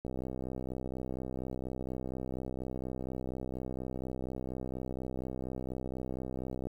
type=click train; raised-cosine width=2 ms; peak=-25 dBFS; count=426; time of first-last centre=0.05-6.67 s; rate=64.2 Hz; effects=10-bit